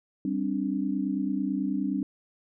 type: chord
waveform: sine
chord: G suspended fourth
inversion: none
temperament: equal with one note detuned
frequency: 196 / 264.4 / 293.7 Hz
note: G3 / C4 / D4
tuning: 0 / +18 / 0 cents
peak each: -30 dBFS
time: 0.25-2.03 s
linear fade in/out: 2 ms
effects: none